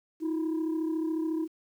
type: tone pair together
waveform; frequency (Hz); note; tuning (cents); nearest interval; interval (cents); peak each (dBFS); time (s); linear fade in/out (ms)
sine; 318.1 / 352.1; D#4 / F4; +38 / +14; major second; 176; -26 / -33; 0.2-1.48; 50
effects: tanh soft clip ceiling -25 dBFS + 10-bit